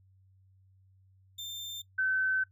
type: tone pair in turn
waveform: 35% pulse / sine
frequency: 3585 / 1530.1 Hz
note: A7 / G6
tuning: +32 / -42 cents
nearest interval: octave + minor third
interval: 1474 cents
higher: first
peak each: -36 / -26 dBFS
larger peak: second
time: 1.38-1.82 / 1.98-2.44 s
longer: second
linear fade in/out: 10 ms
effects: noise-tail reverb RT60 0.1 s tail -19 dB re dry + added 95 Hz sine -60 dBFS peak until 2.51 s